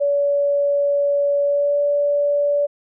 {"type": "tone with pitch glide", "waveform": "sine", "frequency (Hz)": [570, 577], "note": ["C#5", "D5"], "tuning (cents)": [48, -31], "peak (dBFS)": -15, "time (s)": [0, 2.67], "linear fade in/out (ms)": 20, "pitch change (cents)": 21, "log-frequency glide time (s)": [1.43, 1.79], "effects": []}